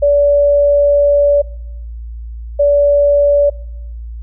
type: tone pair in turn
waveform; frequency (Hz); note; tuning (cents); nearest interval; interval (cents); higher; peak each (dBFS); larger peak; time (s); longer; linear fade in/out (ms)
sine; 575 / 575; D5 / D5; -37 / -37; unison; 0; neither; -7; neither; 0.02-1.42 / 2.59-3.5; first; 10
effects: noise-tail reverb RT60 0.8 s tail -23 dB re dry + added 57 Hz sine -24 dBFS peak until 4.22 s